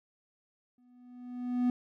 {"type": "tone with exponential growth", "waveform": "triangle", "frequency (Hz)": 246.9, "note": "B3", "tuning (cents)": 0, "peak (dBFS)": -21, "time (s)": [0.78, 1.7], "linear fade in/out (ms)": 2, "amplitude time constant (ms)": 200, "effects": []}